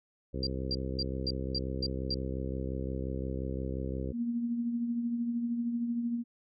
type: harmonic tone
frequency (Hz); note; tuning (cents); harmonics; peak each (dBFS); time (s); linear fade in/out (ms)
65.7; C2; +8; 1 / 2 / 3 / 4 / 5 / 6 / 7 / 8; -36 / -39 / -41 / -42 / -43 / -44 / -44 / -45; 0.33-4.13; 20
type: tone bursts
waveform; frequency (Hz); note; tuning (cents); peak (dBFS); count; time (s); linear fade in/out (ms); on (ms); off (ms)
sine; 4734; D8; +13; -30; 7; 0.43-2.143; 2; 39; 240
type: tone with tremolo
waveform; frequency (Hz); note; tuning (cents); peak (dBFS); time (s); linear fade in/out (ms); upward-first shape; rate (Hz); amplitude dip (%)
sine; 236.2; A#3; +23; -27; 4.12-6.24; 50; triangle; 13; 50
effects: none